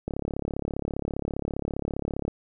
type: click train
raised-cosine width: 2 ms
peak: -16 dBFS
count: 78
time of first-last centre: 0.08-2.28 s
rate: 35 Hz
effects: none